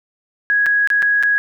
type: tone with dropouts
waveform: sine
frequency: 1661.2 Hz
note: G#6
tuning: in tune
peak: -12 dBFS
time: 0.5-1.38 s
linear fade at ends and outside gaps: 0 ms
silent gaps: 0.66-0.665 / 0.874-0.902 / 1.022-1.027 / 1.227-1.234 s
effects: none